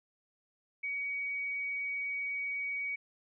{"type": "tone", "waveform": "sine", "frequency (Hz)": 2256, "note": "C#7", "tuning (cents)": 30, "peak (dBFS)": -33, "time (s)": [0.83, 2.96], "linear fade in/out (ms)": 10, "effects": []}